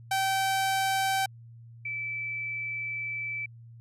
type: tone pair in turn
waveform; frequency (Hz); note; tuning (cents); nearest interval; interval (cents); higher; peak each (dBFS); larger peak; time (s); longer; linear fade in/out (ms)
sawtooth / sine; 773 / 2316; G5 / D7; -24 / -25; octave + perfect fifth; 1899; second; -21 / -31; first; 0.11-1.26 / 1.85-3.46; second; 5
effects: added 116 Hz sine -46 dBFS peak until 3.8 s + resampled to 32000 Hz